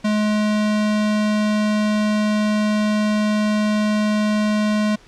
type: tone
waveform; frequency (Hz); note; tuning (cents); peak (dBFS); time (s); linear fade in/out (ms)
square; 211.7; G#3; +33; -17; 0.04-4.96; 10
effects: pink hiss -49 dBFS RMS until 5.07 s + low-pass 6000 Hz 12 dB/octave